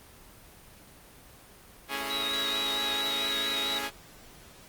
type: chord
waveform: 5% pulse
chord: A major seventh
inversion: none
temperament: equal with one note detuned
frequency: 221.7 / 277.2 / 329.6 / 415.3 Hz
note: A3 / C#4 / E4 / G#4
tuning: +13 / 0 / 0 / 0 cents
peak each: -30 / -25 / -29 / -24 dBFS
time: 1.88-3.91 s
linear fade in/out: 50 ms
type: tone with vibrato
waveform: sine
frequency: 3828 Hz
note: A#7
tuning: 45 cents sharp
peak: -29 dBFS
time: 2.1-3.79 s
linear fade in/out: 10 ms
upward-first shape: triangle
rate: 4.5 Hz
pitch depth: 34 cents each way
effects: pink hiss -52 dBFS RMS until 4.68 s + Opus 24 kbps